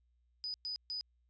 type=tone bursts at uneven times; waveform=sine; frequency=4978 Hz; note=D#8; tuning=in tune; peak=-37 dBFS; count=3; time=0.44-0.54 / 0.65-0.76 / 0.9-1.01 s; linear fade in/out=0 ms; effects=added 60 Hz sine -70 dBFS peak until 1.29 s + resampled to 16000 Hz